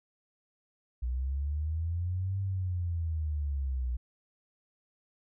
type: linear two-way sweep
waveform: sine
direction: up then down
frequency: 59.7 to 98 to 59.7 Hz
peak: -29 dBFS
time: 1.02-3.97 s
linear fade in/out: 10 ms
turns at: 2.4 s
effects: none